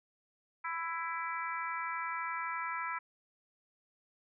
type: harmonic tone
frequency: 331.7 Hz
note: E4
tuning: 11 cents sharp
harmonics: 3 / 4 / 5 / 6 / 7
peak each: -39 / -39 / -44 / -43 / -44 dBFS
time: 0.64-2.99 s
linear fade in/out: 10 ms
effects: none